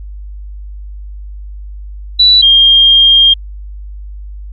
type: tone pair in turn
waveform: sine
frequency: 3951 / 3214 Hz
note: B7 / G7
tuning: 0 / +43 cents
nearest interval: major third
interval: 357 cents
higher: first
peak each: -3 dBFS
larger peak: neither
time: 2.19-2.42 / 2.42-3.34 s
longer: second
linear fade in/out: 10 ms
effects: added 50 Hz sine -24 dBFS peak until 4.52 s